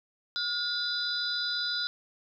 sine tone cluster, 1432 / 3550 / 3974 / 4922 Hz, F6 / A7 / B7 / D#8, +43 / +15 / +10 / -20 cents, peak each -34 / -37 / -32 / -35 dBFS, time 0.36-1.87 s, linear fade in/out 0 ms, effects none

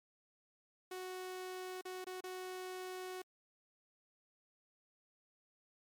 sawtooth tone with dropouts, 369.5 Hz, F#4, 2 cents flat, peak -39 dBFS, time 0.91-3.22 s, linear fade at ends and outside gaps 5 ms, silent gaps 1.813-1.852 / 2.044-2.067 / 2.207-2.238 s, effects MP3 96 kbps

